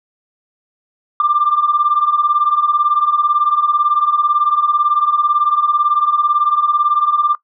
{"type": "beating tone pair", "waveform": "sine", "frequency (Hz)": [1174.7, 1192.7], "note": ["D6", "D6"], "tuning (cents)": [0, 26], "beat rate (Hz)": 18, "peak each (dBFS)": [-16, -12], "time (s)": [1.2, 7.35], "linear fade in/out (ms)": 2, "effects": ["noise-tail reverb RT60 0.1 s tail -20 dB re dry", "tanh soft clip ceiling -4 dBFS"]}